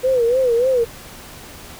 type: tone with vibrato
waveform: sine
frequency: 493.9 Hz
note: B4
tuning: in tune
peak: -13 dBFS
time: 0.03-0.85 s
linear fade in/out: 20 ms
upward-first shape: sine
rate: 3.4 Hz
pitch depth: 120 cents each way
effects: pink hiss -38 dBFS RMS until 1.79 s